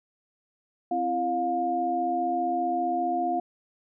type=tone cluster; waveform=sine; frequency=261.6 / 336.7 / 709 Hz; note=C4 / E4 / F5; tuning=0 / +37 / +26 cents; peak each=-33 / -31 / -25 dBFS; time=0.91-3.4 s; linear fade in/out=5 ms; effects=none